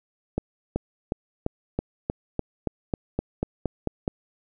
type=accelerating click train; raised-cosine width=2 ms; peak=-11 dBFS; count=14; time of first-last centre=0.38-4.079 s; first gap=380 ms; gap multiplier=0.95; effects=none